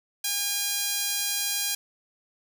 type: tone with high-pass filter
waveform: sawtooth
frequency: 811 Hz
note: G#5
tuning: 41 cents flat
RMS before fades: -28 dBFS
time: 0.24-1.75 s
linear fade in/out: 5 ms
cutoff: 4200 Hz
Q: 0.68
effects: 9-bit